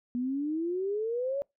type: exponential sweep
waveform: sine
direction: up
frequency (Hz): 240 to 573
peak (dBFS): -28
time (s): 0.15-1.42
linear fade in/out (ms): 0
effects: noise-tail reverb RT60 0.2 s tail -26 dB re dry